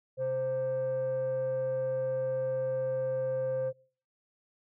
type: tone pair together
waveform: sine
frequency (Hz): 130.82 / 523.3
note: C3 / C5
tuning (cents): 0 / 0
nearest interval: 2 octaves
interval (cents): 2400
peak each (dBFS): -37 / -27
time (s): 0.17-3.73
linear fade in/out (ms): 50
effects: noise-tail reverb RT60 0.5 s tail -26 dB re dry + tanh soft clip ceiling -26 dBFS